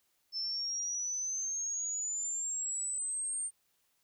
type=exponential sweep; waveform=sine; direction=up; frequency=5274 to 8790 Hz; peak=-33 dBFS; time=0.32-3.51 s; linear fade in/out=50 ms; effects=white hiss -75 dBFS RMS until 4.03 s